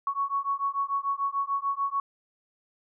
sine beating tone pair, 1108.7 / 1115.5 Hz, C#6 / C#6, 0 / +11 cents, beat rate 6.8 Hz, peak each -29 dBFS, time 0.07-2 s, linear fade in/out 2 ms, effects none

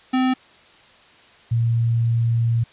square / sine tone pair in turn, 257.7 / 116.19 Hz, C4 / A#2, -26 / -5 cents, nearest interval octave + major second, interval 1379 cents, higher first, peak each -17 / -16 dBFS, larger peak second, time 0.13-0.34 / 1.51-2.64 s, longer second, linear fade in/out 10 ms, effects white hiss -50 dBFS RMS until 2.72 s + resampled to 8000 Hz

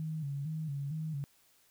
sine tone with vibrato, 148.8 Hz, D3, 23 cents sharp, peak -34 dBFS, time 0-1.24 s, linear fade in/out 0 ms, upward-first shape square, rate 2.2 Hz, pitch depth 98 cents each way, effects white hiss -67 dBFS RMS until 1.7 s

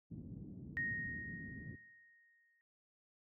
white low-pass noise, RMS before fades -48 dBFS, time 0.1-1.76 s, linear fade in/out 20 ms, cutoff 240 Hz, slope 24 dB/octave
sine tone with exponential decay, 1864.7 Hz, A#6, in tune, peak -35 dBFS, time 0.77-2.61 s, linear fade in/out 0 ms, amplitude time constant 400 ms
effects noise-tail reverb RT60 0.7 s tail -22 dB re dry + high-pass 80 Hz 12 dB/octave

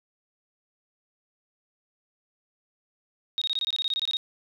sine tone bursts, 3748 Hz, A#7, 9 cents sharp, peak -24 dBFS, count 14, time 3.38-4.169 s, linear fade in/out 0 ms, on 35 ms, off 23 ms, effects none

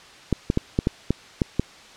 clicks, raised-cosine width 3 ms, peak -6 dBFS, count 8, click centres 0.327 / 0.501 / 0.574 / 0.789 / 0.871 / 1.106 / 1.418 / 1.596 s, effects white hiss -46 dBFS RMS until 1.96 s + low-pass 5000 Hz 12 dB/octave

